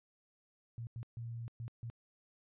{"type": "tone bursts at uneven times", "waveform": "sine", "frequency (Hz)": 116.54, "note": "A#2", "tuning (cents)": 0, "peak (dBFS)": -40, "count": 5, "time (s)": [[0.78, 0.87], [0.96, 1.03], [1.17, 1.48], [1.6, 1.68], [1.83, 1.9]], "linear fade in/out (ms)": 0, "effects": ["resampled to 8000 Hz"]}